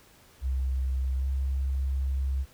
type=tone with pitch glide; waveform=sine; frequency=65.41 to 67.09 Hz; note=C2 to C2; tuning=0 to +44 cents; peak=-25 dBFS; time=0.41-2.46 s; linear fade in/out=50 ms; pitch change=+44 cents; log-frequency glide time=1.18-1.26 s; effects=pink hiss -57 dBFS RMS until 2.53 s